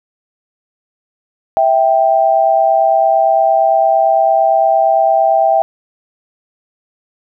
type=tone pair together; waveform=sine; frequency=655.2 / 784 Hz; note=E5 / G5; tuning=-11 / 0 cents; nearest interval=minor third; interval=311 cents; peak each=-11 dBFS; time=1.57-5.62 s; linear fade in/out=0 ms; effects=none